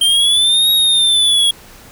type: linear two-way sweep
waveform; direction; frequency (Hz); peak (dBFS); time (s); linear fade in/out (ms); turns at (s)
square; up then down; 3136 to 3790 to 3313; -10; 0.01-1.51; 5; 0.71
effects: pink hiss -40 dBFS RMS until 1.91 s